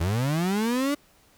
35% pulse linear sweep, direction up, 77.78 to 294.4 Hz, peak -21 dBFS, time 0-0.95 s, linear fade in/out 10 ms, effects pink hiss -59 dBFS RMS until 1.37 s

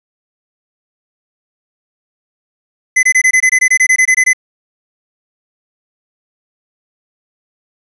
square tone bursts, 2030 Hz, B6, 47 cents sharp, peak -7 dBFS, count 15, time 2.96-4.333 s, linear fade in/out 10 ms, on 71 ms, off 22 ms, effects resampled to 24000 Hz + 7-bit

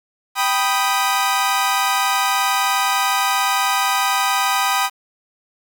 sawtooth chord, G augmented, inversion none, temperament equal, 784 / 987.8 / 1244.5 Hz, G5 / B5 / D#6, 0 / 0 / 0 cents, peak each -17 dBFS, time 0.35-4.9 s, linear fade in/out 50 ms, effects 7-bit

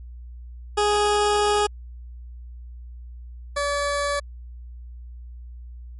20% pulse tone pair in turn, 415.3 / 573.2 Hz, G#4 / D5, 0 / -42 cents, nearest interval tritone, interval 558 cents, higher second, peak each -13 / -17 dBFS, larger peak first, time 0.77-1.67 / 3.56-4.2 s, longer first, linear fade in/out 10 ms, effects added 60 Hz sine -36 dBFS peak until 5.99 s + MP3 48 kbps

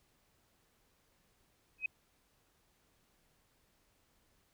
sine tone with exponential growth, 2529 Hz, D#7, 28 cents sharp, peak -28 dBFS, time 1.78-1.86 s, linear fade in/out 5 ms, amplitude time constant 16 ms, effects pink hiss -73 dBFS RMS until 4.53 s

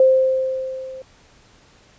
sine tone with level ramp, 523.3 Hz, C5, in tune, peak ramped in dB -8 to -32 dBFS, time 0-1.02 s, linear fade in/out 2 ms, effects pink hiss -52 dBFS RMS until 1.98 s + resampled to 16000 Hz

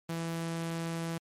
sawtooth tone, 165.9 Hz, E3, 11 cents sharp, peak -29 dBFS, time 0.09-1.18 s, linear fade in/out 5 ms, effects MP3 64 kbps

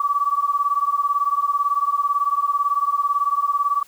sine beating tone pair, 1141 / 1159 Hz, C#6 / D6, +50 / -23 cents, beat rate 18 Hz, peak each -20 / -21 dBFS, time 0-3.83 s, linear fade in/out 5 ms, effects white hiss -52 dBFS RMS until 3.87 s

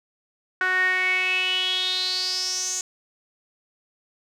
sawtooth tone with band-pass filter sweep, 370 Hz, F#4, in tune, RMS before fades -24 dBFS, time 0.61-2.81 s, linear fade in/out 2 ms, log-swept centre 1600 to 6800 Hz, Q 8.1, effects none

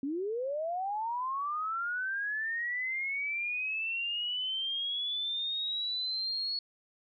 sine linear sweep, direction up, 261.9 to 4380 Hz, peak -31 dBFS, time 0.03-6.59 s, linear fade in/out 2 ms, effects none

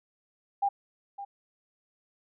sine tone with echo, 800 Hz, G5, 35 cents sharp, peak -23 dBFS, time 0.62-0.69 s, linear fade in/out 10 ms, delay 560 ms, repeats 1, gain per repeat -13 dB, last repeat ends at 1.25 s, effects none

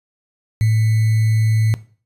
sine tone with sample-and-hold, 110 Hz, A2, in tune, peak -12 dBFS, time 0.61-1.74 s, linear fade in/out 0 ms, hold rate 2100 Hz, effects noise-tail reverb RT60 0.4 s tail -17 dB re dry + resampled to 32000 Hz

